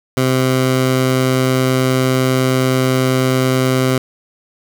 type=tone; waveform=15% pulse; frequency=129.8 Hz; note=C3; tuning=13 cents flat; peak=-6 dBFS; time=0.17-3.98 s; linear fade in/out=2 ms; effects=7-bit